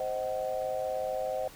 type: chord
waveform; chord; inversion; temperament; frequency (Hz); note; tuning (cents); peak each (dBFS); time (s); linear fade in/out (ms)
sine; C diminished; none; just; 523.3 / 627.9 / 753.5; C5 / Eb5 / Gb5; 0 / +16 / +31; -33 / -34 / -36; 0-1.48; 2
effects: pink hiss -51 dBFS RMS until 1.55 s